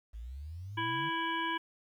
sine exponential sweep, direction up, 52.5 to 155.56 Hz, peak -40 dBFS, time 0.13-1.1 s, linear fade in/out 20 ms
harmonic tone, 329.6 Hz, E4, in tune, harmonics 1 / 3 / 5 / 7 / 9 / 10, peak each -39 / -34 / -37 / -42 / -41 / -47 dBFS, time 0.77-1.58 s, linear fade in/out 10 ms
effects 11-bit

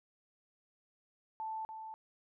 sine tone with echo, 880 Hz, A5, in tune, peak -37 dBFS, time 1.4-1.65 s, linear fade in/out 0 ms, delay 290 ms, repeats 1, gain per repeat -6 dB, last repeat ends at 1.94 s, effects none

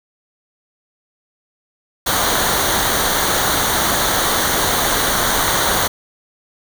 pink noise with comb filter, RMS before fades -17 dBFS, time 2.06-5.88 s, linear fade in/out 10 ms, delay 0.39 ms, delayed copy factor -0.65, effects none

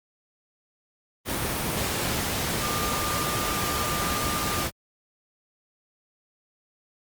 sine tone in noise, 1200 Hz, D6, 37 cents sharp, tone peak -31 dBFS, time 2.59-4.67 s, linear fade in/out 50 ms, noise pink, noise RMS -27 dBFS, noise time 1.25-4.71 s, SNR -7 dB, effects high-pass 60 Hz 12 dB/octave + Opus 32 kbps

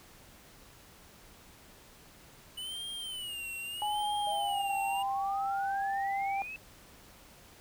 square tone with vibrato, 2960 Hz, F#7, in tune, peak -38 dBFS, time 2.57-5.03 s, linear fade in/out 10 ms, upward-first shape sine, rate 0.78 Hz, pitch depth 140 cents each way
sine tone with pitch glide, 835 to 788.6 Hz, G#5 to G5, +9 to +10 cents, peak -30 dBFS, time 3.82-6.42 s, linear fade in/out 0 ms, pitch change -99 cents, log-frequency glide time 4.1-4.74 s
sine exponential sweep, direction up, 622.3 to 2637 Hz, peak -39 dBFS, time 4.27-6.56 s, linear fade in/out 0 ms
effects pink hiss -56 dBFS RMS until 7.6 s

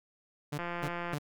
sawtooth tone bursts, 146.83 Hz, D3, in tune, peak -29 dBFS, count 3, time 0.52-1.186 s, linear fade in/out 10 ms, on 62 ms, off 240 ms
click train, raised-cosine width 0.5 ms, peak -22 dBFS, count 96, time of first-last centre 0.59-1.139 s, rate 173 Hz
effects none

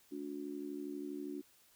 harmonic tone, 72.4 Hz, D2, 24 cents flat, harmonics 3 / 4 / 5, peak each -51 / -42 / -45 dBFS, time 0.11-1.42 s, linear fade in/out 20 ms, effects white hiss -67 dBFS RMS until 1.75 s

